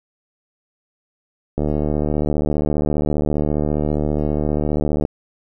click train, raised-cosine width 2 ms, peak -7 dBFS, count 261, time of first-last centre 1.58-5.051 s, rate 74.9 Hz, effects none

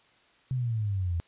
sine exponential sweep, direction down, 132.4 to 82.4 Hz, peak -26 dBFS, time 0.51-1.2 s, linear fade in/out 0 ms, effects white hiss -62 dBFS RMS until 1.27 s + resampled to 8000 Hz

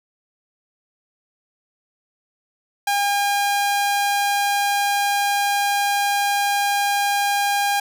sawtooth tone, 808 Hz, G#5, 48 cents flat, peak -14 dBFS, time 2.87-7.8 s, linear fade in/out 5 ms, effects none

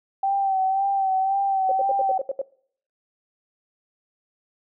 sine tone with vibrato, 775 Hz, G5, 20 cents flat, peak -19 dBFS, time 0.23-2.18 s, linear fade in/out 5 ms, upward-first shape sine, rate 1.9 Hz, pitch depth 38 cents each way
sine tone bursts, 543 Hz, C#5, 36 cents flat, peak -22 dBFS, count 8, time 1.69-2.416 s, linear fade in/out 2 ms, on 26 ms, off 74 ms
effects noise-tail reverb RT60 0.6 s tail -22 dB re dry

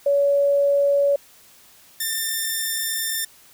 sine / 5% pulse tone pair in turn, 565 / 1793.8 Hz, C#5 / A6, +33 / +33 cents, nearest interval octave + minor sixth, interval 2000 cents, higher second, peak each -15 / -12 dBFS, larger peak second, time 0.06-1.16 / 2-3.25 s, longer second, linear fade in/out 5 ms, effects white hiss -51 dBFS RMS until 3.53 s

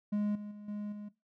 triangle tone with level steps, 207.7 Hz, G#3, in tune, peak -27 / -38 / -43 / -34 / -39 dBFS, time 0.12-1.09 s, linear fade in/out 10 ms, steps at 0.35 / 0.51 / 0.68 / 0.92 s, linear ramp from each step 5 ms, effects noise-tail reverb RT60 0.2 s tail -17 dB re dry

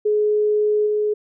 sine tone with level steps, 421.7 Hz, G#4, 26 cents sharp, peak -15 / -17 dBFS, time 0.05-1.14 s, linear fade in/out 10 ms, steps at 0.86 s, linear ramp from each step 10 ms, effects none

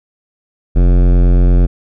sine tone with hard clipping, 44.41 Hz, F1, 30 cents sharp, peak -8 dBFS, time 0.75-1.67 s, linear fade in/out 20 ms, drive 17 dB, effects none

